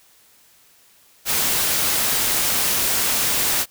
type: noise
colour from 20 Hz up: white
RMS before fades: -20 dBFS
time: 1.25-3.66 s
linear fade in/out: 50 ms
effects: white hiss -54 dBFS RMS until 3.7 s